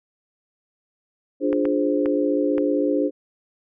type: chord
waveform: sine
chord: D half-diminished seventh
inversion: none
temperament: equal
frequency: 293.7 / 349.2 / 415.3 / 523.3 Hz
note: D4 / F4 / Ab4 / C5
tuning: 0 / 0 / 0 / 0 cents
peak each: -21 / -27 / -25 / -24 dBFS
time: 1.4-3.11 s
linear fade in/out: 50 ms
type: clicks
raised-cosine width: 0.5 ms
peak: -17 dBFS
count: 4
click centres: 1.529 / 1.654 / 2.059 / 2.581 s
effects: none